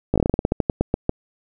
slowing click train, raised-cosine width 2 ms, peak -4 dBFS, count 16, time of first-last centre 0.14-1.094 s, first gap 17 ms, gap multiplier 1.17, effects none

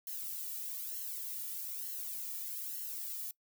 violet noise with flanger, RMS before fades -41 dBFS, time 0.07-3.31 s, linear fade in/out 2 ms, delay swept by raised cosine 0.82 to 1.92 ms, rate 1.1 Hz, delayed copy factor -0.85, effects noise-tail reverb RT60 0.1 s tail -21 dB re dry

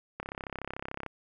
click train, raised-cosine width 0.5 ms, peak -21 dBFS, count 30, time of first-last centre 0.2-1.063 s, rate 33.6 Hz, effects none

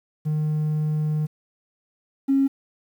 triangle tone pair in turn, 153 / 272.6 Hz, D#3 / C#4, -29 / -29 cents, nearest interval minor seventh, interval 1000 cents, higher second, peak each -18 / -12 dBFS, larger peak second, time 0.25-1.27 / 2.28-2.48 s, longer first, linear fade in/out 20 ms, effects tanh soft clip ceiling -14 dBFS + 9-bit

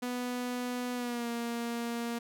sawtooth tone with pitch glide, 246.9 to 234.9 Hz, B3 to A#3, 0 to +13 cents, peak -29 dBFS, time 0.02-2.19 s, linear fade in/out 10 ms, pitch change -87 cents, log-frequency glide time 0.94-1.28 s, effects none

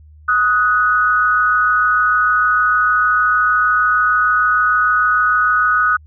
sine tone pair together, 1253.4 / 1480 Hz, D#6 / F#6, +12 / 0 cents, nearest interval minor third, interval 288 cents, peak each -14 dBFS, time 0.28-5.97 s, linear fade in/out 10 ms, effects added 76 Hz sine -40 dBFS peak until 6.06 s

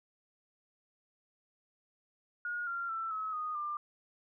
sine tone with pitch steps, 1436 / 1383.9 / 1333.7 / 1285.3 / 1238.6 / 1193.7 Hz, F6 / F6 / E6 / E6 / D#6 / D6, +48 / -16 / +20 / -44 / -8 / +28 cents, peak -34 dBFS, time 2.45-3.77 s, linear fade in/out 2 ms, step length 220 ms, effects none

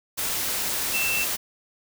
sine tone in noise, 2677 Hz, E7, 26 cents sharp, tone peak -24 dBFS, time 0.93-1.25 s, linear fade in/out 20 ms, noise white, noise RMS -27 dBFS, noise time 0.17-1.37 s, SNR 0 dB, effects none

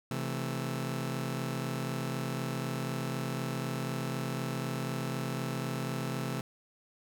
sawtooth chord, A minor, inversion first, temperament just, 132 / 165 / 220 Hz, C3 / E3 / A3, +16 / +2 / 0 cents, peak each -31 / -35 / -35 dBFS, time 0.11-6.41 s, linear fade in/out 2 ms, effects none

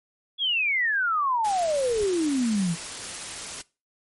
sine exponential sweep, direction down, 3425 to 159.4 Hz, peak -21 dBFS, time 0.38-2.76 s, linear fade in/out 50 ms
white noise, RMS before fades -35 dBFS, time 1.44-3.62 s, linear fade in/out 10 ms
brown noise with exponential growth, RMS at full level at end -37 dBFS, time 1.61-2.04 s, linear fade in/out 0 ms, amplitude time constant 92 ms
effects noise-tail reverb RT60 0.3 s tail -22 dB re dry + MP3 48 kbps

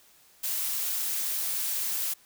blue noise, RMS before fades -30 dBFS, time 0.43-2.14 s, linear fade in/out 10 ms, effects white hiss -59 dBFS RMS until 2.25 s

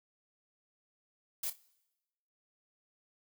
blue noise with echo, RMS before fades -36 dBFS, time 1.43-1.5 s, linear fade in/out 5 ms, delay 29 ms, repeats 3, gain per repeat -12 dB, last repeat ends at 1.587 s, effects noise-tail reverb RT60 1.0 s tail -22 dB re dry

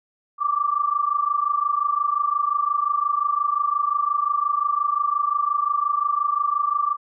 sine tone pair together, 1157 / 1182.7 Hz, D6 / D6, -26 / +12 cents, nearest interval unison, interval 38 cents, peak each -22 dBFS, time 0.38-6.97 s, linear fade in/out 50 ms, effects none

